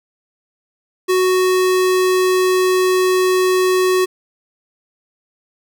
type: tone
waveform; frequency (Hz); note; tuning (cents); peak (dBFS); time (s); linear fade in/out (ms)
square; 370; F#4; 0; -13; 1.08-4.06; 20
effects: none